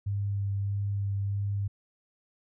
sine tone with vibrato, 100 Hz, G2, 35 cents sharp, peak -27 dBFS, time 0.06-1.68 s, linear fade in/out 10 ms, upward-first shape sine, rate 1.6 Hz, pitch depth 13 cents each way, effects none

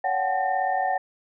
sine tone cluster, 561 / 717 / 755 / 850 / 1817 Hz, C#5 / F5 / F#5 / G#5 / A#6, +21 / +45 / +35 / +40 / -45 cents, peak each -32 / -31 / -23 / -32 / -32 dBFS, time 0.04-0.98 s, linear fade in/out 5 ms, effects none

